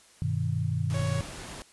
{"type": "chord", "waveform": "sine", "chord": "G augmented", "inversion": "none", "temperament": "equal", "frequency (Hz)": [98, 123.47, 155.56], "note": ["G2", "B2", "D#3"], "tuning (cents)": [0, 0, 0], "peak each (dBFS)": -30, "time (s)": [0.22, 1.21], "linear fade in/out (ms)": 0}
{"type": "noise", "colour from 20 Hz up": "pink", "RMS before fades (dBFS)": -41, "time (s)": [0.9, 1.62], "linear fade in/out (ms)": 0}
{"type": "tone", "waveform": "sawtooth", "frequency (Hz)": 556, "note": "C#5", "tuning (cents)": 5, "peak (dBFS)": -31, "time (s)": [0.94, 1.21], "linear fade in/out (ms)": 2}
{"effects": ["white hiss -57 dBFS RMS until 1.72 s", "resampled to 24000 Hz"]}